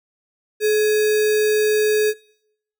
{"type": "tone with sample-and-hold", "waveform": "sine", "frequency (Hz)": 426.7, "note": "G#4", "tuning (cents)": 47, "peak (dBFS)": -14, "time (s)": [0.6, 2.14], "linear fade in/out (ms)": 50, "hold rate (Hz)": 2100, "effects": ["noise-tail reverb RT60 0.7 s tail -22 dB re dry"]}